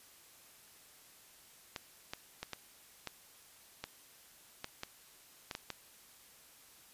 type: clicks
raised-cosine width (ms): 0.2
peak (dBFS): -22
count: 11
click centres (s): 1.762 / 2.135 / 2.43 / 2.533 / 3.073 / 3.84 / 4.644 / 4.834 / 5.512 / 5.551 / 5.703
effects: white hiss -60 dBFS RMS until 6.93 s + resampled to 32000 Hz